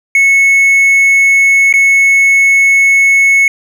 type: tone with dropouts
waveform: triangle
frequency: 2200 Hz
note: C#7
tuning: 14 cents flat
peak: -3 dBFS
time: 0.15-3.48 s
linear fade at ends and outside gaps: 2 ms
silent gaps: 1.727-1.738 s
effects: none